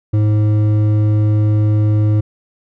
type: tone with hard clipping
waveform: sine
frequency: 106.1 Hz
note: G#2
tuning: 38 cents sharp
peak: -12 dBFS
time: 0.13-2.21 s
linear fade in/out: 10 ms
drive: 8 dB
effects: none